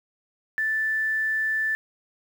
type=tone with quantisation; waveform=sine; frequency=1760 Hz; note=A6; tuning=in tune; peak=-22 dBFS; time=0.58-1.75 s; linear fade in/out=0 ms; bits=8; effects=none